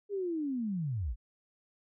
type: linear sweep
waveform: sine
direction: down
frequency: 415.3 to 42.73 Hz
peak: -31 dBFS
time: 0.09-1.16 s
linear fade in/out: 50 ms
effects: none